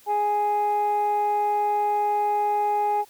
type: tone pair together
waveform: sine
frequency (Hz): 415.3 / 830.6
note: G#4 / G#5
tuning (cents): 0 / 0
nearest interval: octave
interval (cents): 1200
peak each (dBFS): -26 / -19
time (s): 0.06-3.05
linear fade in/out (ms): 50
effects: tanh soft clip ceiling -17 dBFS + white hiss -54 dBFS RMS until 3.09 s